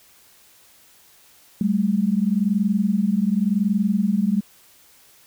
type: tone pair together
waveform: sine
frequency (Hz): 193.19 / 214.1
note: G3 / A3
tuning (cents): -25 / -47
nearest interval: major second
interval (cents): 178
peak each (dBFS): -20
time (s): 1.61-4.41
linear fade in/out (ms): 2
effects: white hiss -53 dBFS RMS until 5.26 s